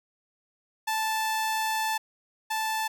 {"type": "tone pair in turn", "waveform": "sawtooth", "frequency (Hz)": [878, 878], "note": ["A5", "A5"], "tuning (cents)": [-4, -4], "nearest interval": "unison", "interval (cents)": 0, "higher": "neither", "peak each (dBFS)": [-22, -23], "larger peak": "first", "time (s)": [[0.87, 1.98], [2.5, 2.88]], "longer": "first", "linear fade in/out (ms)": 10, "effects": []}